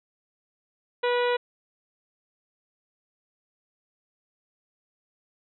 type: harmonic tone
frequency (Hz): 487.7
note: B4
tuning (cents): -22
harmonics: 1 / 2 / 3 / 4 / 5 / 6 / 7 / 8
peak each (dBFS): -23 / -29 / -33 / -35 / -37 / -39 / -40 / -41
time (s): 1.03-1.37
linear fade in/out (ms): 10
effects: none